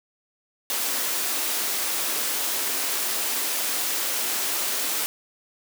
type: high-pass noise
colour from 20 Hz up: white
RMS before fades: -26 dBFS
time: 0.7-5.06 s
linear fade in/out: 0 ms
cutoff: 240 Hz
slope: 24 dB/octave
effects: none